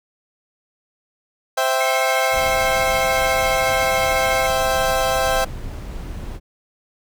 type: chord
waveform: 30% pulse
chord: C major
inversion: none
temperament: equal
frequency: 523.3 / 659.3 / 784 Hz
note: C5 / E5 / G5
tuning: 0 / 0 / 0 cents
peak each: -19 dBFS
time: 1.57-5.45 s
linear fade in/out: 10 ms
type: tone with tremolo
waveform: sine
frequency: 2157 Hz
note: C#7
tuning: 48 cents flat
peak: -21 dBFS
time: 1.8-4.47 s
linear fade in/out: 10 ms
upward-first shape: triangle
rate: 14 Hz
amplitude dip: 60%
type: noise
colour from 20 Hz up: brown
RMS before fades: -30 dBFS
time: 2.31-6.4 s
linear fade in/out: 50 ms
effects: none